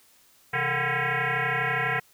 sine tone with frequency modulation, 131.9 Hz, C3, 14 cents sharp, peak -23 dBFS, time 0.53-2 s, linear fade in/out 10 ms, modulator 296 Hz, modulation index 7.5, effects white hiss -59 dBFS RMS until 2.13 s

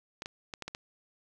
clicks, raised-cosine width 0.2 ms, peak -21 dBFS, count 6, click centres 0.221 / 0.259 / 0.538 / 0.623 / 0.68 / 0.749 s, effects none

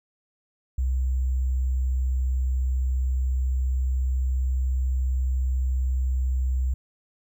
sine tone with sample-and-hold, 64.3 Hz, C2, 30 cents flat, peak -21 dBFS, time 0.78-6.74 s, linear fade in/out 5 ms, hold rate 7350 Hz, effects none

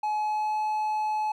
triangle tone with pitch glide, 849 to 856.4 Hz, G#5 to A5, +38 to -47 cents, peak -23 dBFS, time 0.03-1.32 s, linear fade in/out 5 ms, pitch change +15 cents, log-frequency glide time 0.16-0.6 s, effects none

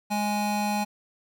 square tone pair together, 207.7 / 830.6 Hz, G#3 / G#5, 0 / 0 cents, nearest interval 2 octaves, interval 2400 cents, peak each -28 dBFS, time 0.1-0.85 s, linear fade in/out 20 ms, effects none

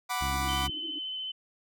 sawtooth chord, B minor, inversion second, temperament equal, 740 / 987.8 / 1174.7 Hz, F#5 / B5 / D6, 0 / 0 / 0 cents, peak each -30 dBFS, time 0.09-0.68 s, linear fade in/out 20 ms
harmonic tone, 67.9 Hz, C#2, 35 cents flat, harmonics 1 / 2 / 3 / 4 / 5, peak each -33 / -39 / -43 / -45 / -47 dBFS, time 0.21-0.7 s, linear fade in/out 5 ms
pink band-pass noise, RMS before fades -46 dBFS, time 0.31-0.99 s, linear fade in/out 0 ms, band 290 to 330 Hz, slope 96 dB/octave
sine tone with vibrato, 3046 Hz, F#7, 50 cents sharp, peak -33 dBFS, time 0.48-1.32 s, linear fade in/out 10 ms, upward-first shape sine, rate 14 Hz, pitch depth 13 cents each way
effects none

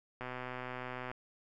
click train, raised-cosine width 0.5 ms, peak -26 dBFS, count 115, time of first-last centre 0.21-1.115 s, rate 126 Hz, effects none

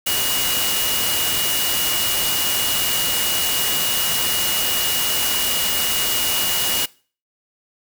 sine tone in noise, 2888 Hz, F#7, 43 cents flat, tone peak -24 dBFS, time 0.06-6.86 s, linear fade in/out 10 ms, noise white, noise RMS -21 dBFS, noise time 0.06-6.86 s, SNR -6 dB, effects noise-tail reverb RT60 0.4 s tail -22 dB re dry

